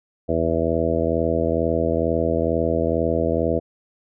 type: harmonic tone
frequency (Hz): 82.2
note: E2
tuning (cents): -4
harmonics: 1 / 2 / 3 / 4 / 5 / 6 / 7 / 8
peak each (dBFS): -27 / -29 / -27 / -26 / -28 / -24 / -27 / -26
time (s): 0.28-3.6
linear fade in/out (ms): 20
effects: none